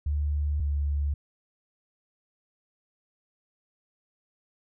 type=tone pair in turn; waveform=sine; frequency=73.42 / 72.08 Hz; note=D2 / D2; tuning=0 / -32 cents; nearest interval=unison; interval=32 cents; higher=first; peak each=-24 dBFS; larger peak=neither; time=0.06-0.6 / 0.6-1.14 s; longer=neither; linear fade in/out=5 ms; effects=none